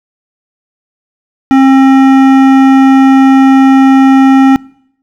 sine tone with hard clipping, 267.7 Hz, C4, 40 cents sharp, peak -4 dBFS, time 1.51-4.56 s, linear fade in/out 0 ms, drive 14 dB, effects noise-tail reverb RT60 0.7 s tail -24 dB re dry

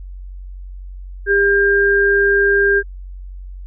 sine tone pair together, 400.6 / 1601 Hz, G4 / G6, +38 / +36 cents, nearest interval 2 octaves, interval 2398 cents, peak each -14 / -13 dBFS, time 1.26-2.83 s, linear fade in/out 50 ms, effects added 46 Hz sine -29 dBFS peak until 3.66 s

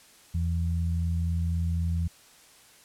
sine tone pair together, 83.95 / 167.9 Hz, E2 / E3, +32 / +32 cents, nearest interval octave, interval 1200 cents, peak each -25 / -32 dBFS, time 0.34-2.08 s, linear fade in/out 10 ms, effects white hiss -55 dBFS RMS until 2.84 s + low-pass 11000 Hz 12 dB/octave

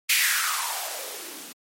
violet noise with band-pass filter sweep, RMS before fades -27 dBFS, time 0.09-1.53 s, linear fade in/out 10 ms, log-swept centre 2400 to 230 Hz, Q 4.1, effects MP3 64 kbps

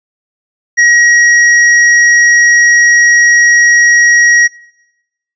triangle tone with tanh clipping, 1900 Hz, A#6, 33 cents sharp, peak -6 dBFS, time 0.77-4.48 s, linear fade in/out 20 ms, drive 18 dB, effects noise-tail reverb RT60 0.9 s tail -22 dB re dry + resampled to 16000 Hz

